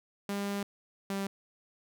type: tone pair in turn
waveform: sawtooth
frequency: 200.8 / 196.55 Hz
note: G3 / G3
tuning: +42 / +5 cents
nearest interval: unison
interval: 37 cents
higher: first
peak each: -28 dBFS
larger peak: neither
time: 0.29-0.63 / 1.1-1.27 s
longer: first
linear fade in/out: 2 ms
effects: none